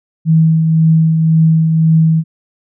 sine tone with tremolo, 160.8 Hz, E3, 43 cents flat, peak -5 dBFS, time 0.25-2.24 s, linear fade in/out 50 ms, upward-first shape triangle, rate 1.9 Hz, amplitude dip 40%, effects none

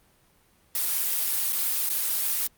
blue noise with dropouts, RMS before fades -26 dBFS, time 0.75-2.47 s, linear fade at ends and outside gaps 2 ms, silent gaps 1.524-1.528 / 1.891-1.9 s, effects pink hiss -62 dBFS RMS until 2.57 s + Opus 32 kbps

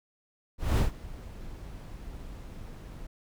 brown noise with ADSR envelope, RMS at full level -21 dBFS, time 0.58-3.07 s, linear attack 200 ms, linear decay 130 ms, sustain -21 dB, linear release 8 ms, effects none

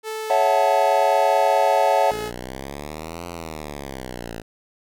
sawtooth tone with pitch glide, 437.9 to 425.4 Hz, A4 to G#4, -8 to +42 cents, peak -23 dBFS, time 0.03-2.32 s, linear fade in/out 50 ms, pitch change -50 cents, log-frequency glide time 0.21-0.56 s
triangle chord, F# minor seventh, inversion second, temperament equal, 554.4 / 659.3 / 740 / 880 Hz, C#5 / E5 / F#5 / A5, 0 / 0 / 0 / 0 cents, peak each -19 dBFS, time 0.3-2.11 s, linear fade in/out 2 ms
5% pulse exponential two-way sweep, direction up then down, 55 to 87.31 to 55 Hz, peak -20 dBFS, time 2.1-4.42 s, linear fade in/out 10 ms, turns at 3.27 s
effects none

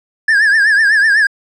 triangle tone with vibrato, 1700 Hz, G#6, 40 cents sharp, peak -6 dBFS, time 0.28-1.27 s, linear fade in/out 5 ms, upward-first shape triangle, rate 8 Hz, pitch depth 130 cents each way, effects resampled to 24000 Hz

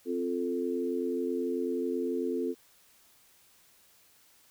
sine chord, F major, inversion second, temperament equal, 261.6 / 349.2 / 440 Hz, C4 / F4 / A4, 0 / 0 / 0 cents, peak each -33 dBFS, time 0.05-2.55 s, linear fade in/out 50 ms, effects white hiss -62 dBFS RMS until 4.5 s

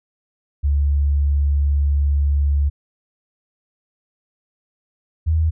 sine tone pair in turn, 71.4 / 79.87 Hz, D2 / D#2, -48 / +46 cents, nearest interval major second, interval 194 cents, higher second, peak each -14 dBFS, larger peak neither, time 0.63-2.7 / 5.26-5.51 s, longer first, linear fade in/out 20 ms, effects none

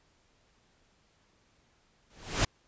pink noise with exponential growth, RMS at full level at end -23 dBFS, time 2.1-2.45 s, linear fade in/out 5 ms, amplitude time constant 75 ms, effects pink hiss -68 dBFS RMS until 2.67 s + resampled to 16000 Hz

